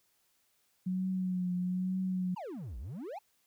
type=tone with vibrato; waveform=sine; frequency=183.3 Hz; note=F#3; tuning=16 cents flat; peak=-30 dBFS; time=0.86-2.35 s; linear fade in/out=10 ms; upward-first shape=triangle; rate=1.1 Hz; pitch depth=44 cents each way
type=exponential two-way sweep; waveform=triangle; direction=down then up; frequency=1014 to 52.6 to 905 Hz; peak=-37 dBFS; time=2.36-3.19 s; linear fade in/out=10 ms; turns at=2.78 s
effects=white hiss -73 dBFS RMS until 3.46 s